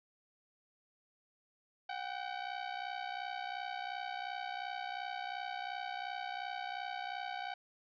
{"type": "ring-modulated tone", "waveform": "sawtooth", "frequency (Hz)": 760, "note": "F#5", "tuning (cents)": 46, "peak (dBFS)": -32, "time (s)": [1.89, 7.54], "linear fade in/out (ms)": 5, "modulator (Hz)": 31.4, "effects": ["resampled to 11025 Hz", "12-bit"]}